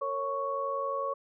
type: tone cluster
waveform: sine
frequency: 458.8 / 550 / 1111 Hz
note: A#4 / C#5 / C#6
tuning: -28 / -14 / +4 cents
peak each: -39 / -33 / -32 dBFS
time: 0.01-1.14 s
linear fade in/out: 10 ms
effects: none